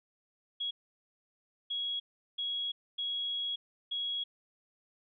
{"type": "tone bursts at uneven times", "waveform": "sine", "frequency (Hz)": 3322, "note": "G#7", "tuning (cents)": 0, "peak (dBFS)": -32, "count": 5, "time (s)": [[0.6, 0.71], [1.7, 2], [2.38, 2.72], [2.98, 3.56], [3.91, 4.24]], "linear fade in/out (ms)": 10, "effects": []}